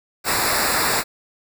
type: noise with comb filter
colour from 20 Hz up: pink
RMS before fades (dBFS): -20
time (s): 0.24-1.04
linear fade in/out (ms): 50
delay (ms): 0.32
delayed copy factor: -0.85
effects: none